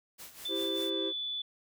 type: noise with tremolo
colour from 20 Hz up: white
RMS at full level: -46 dBFS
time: 0.18-0.91 s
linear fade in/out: 20 ms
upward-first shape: sine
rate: 5.1 Hz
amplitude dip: 70%
type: tone with pitch glide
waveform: sine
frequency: 3520 to 3472 Hz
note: A7 to A7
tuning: 0 to -24 cents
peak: -33 dBFS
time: 0.45-1.42 s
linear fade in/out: 5 ms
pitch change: -24 cents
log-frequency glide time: 0.63-1.09 s
type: chord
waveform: triangle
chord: C major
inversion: first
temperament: equal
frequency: 329.6 / 392 / 523.3 Hz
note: E4 / G4 / C5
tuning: 0 / 0 / 0 cents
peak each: -34 / -34 / -37 dBFS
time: 0.48-1.13 s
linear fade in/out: 50 ms
effects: none